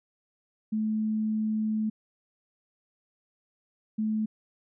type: tone pair in turn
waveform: sine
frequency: 216.7 / 216.7 Hz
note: A3 / A3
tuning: -26 / -26 cents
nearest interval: unison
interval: 0 cents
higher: neither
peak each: -25 dBFS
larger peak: neither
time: 0.72-1.9 / 3.98-4.26 s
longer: first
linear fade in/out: 10 ms
effects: none